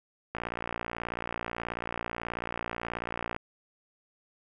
click train, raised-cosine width 0.5 ms, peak -18 dBFS, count 177, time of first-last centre 0.35-3.364 s, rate 58.4 Hz, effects none

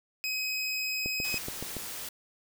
25% pulse tone, 2531 Hz, D#7, 29 cents sharp, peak -26 dBFS, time 0.24-1.38 s, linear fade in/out 0 ms
click train, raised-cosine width 2 ms, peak -23 dBFS, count 6, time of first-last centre 1.06-1.767 s, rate 7.07 Hz
white noise, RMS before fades -39 dBFS, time 1.24-2.09 s, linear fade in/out 5 ms
effects none

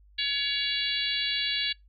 harmonic tone, 564 Hz, C#5, 30 cents sharp, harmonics 3 / 4 / 5 / 6 / 7 / 8, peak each -36 / -35 / -33 / -31 / -31 / -36 dBFS, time 0.18-1.73 s, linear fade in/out 10 ms, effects noise-tail reverb RT60 0.2 s tail -26 dB re dry + added 50 Hz sine -54 dBFS peak until 1.88 s

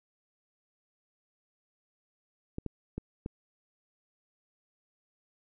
clicks, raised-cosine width 3 ms, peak -22 dBFS, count 4, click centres 2.584 / 2.663 / 2.98 / 3.261 s, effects none

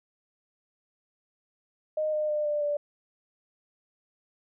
sine tone with pitch steps, 617 / 608.9 / 600.8 / 592.9 / 585.1 Hz, D#5 / D#5 / D5 / D5 / D5, -15 / -38 / +39 / +16 / -7 cents, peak -25 dBFS, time 1.97-2.77 s, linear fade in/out 5 ms, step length 160 ms, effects none

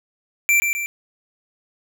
square tone with echo, 2349 Hz, D7, in tune, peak -14 dBFS, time 0.49-0.6 s, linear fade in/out 0 ms, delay 130 ms, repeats 2, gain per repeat -5 dB, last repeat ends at 0.86 s, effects none

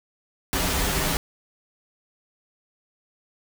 pink noise with comb filter, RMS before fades -24 dBFS, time 0.53-1.17 s, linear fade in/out 0 ms, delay 8.9 ms, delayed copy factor -1, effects none

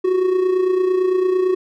triangle tone with amplitude modulation, 370 Hz, F#4, in tune, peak -10 dBFS, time 0.04-1.55 s, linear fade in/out 10 ms, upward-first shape sine, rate 28.9 Hz, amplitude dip 55%, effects none

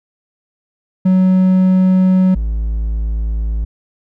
triangle tone pair in turn, 186.2 / 54.5 Hz, F#3 / A1, +11 / -16 cents, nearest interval octave + major sixth, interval 2127 cents, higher first, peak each -6 / -13 dBFS, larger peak first, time 1.05-2.35 / 2.35-3.65 s, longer neither, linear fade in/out 10 ms, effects none

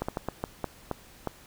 slowing click train, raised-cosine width 1 ms, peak -15 dBFS, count 8, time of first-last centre 0.02-1.273 s, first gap 65 ms, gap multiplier 1.33, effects pink hiss -53 dBFS RMS until 1.46 s

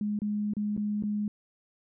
sine tone with dropouts, 208.5 Hz, G#3, 7 cents sharp, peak -27 dBFS, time 0.01-1.28 s, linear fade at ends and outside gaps 2 ms, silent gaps 0.19-0.218 / 0.536-0.567 / 0.766-0.776 / 1.025-1.036 s, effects none

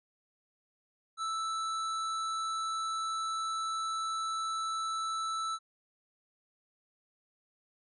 triangle tone with hard clipping, 1318.5 Hz, E6, in tune, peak -34 dBFS, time 1.17-5.59 s, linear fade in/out 50 ms, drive 18 dB, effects resampled to 24000 Hz

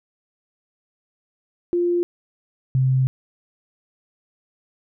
sine tone pair in turn, 349.2 / 130.8 Hz, F4 / C3, 0 / 0 cents, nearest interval octave + perfect fourth, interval 1700 cents, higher first, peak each -17 / -15 dBFS, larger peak second, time 1.73-2.03 / 2.75-3.07 s, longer second, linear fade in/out 0 ms, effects none

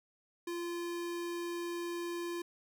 square tone, 345 Hz, F4, 21 cents flat, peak -37 dBFS, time 0.47-2.42 s, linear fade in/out 5 ms, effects none

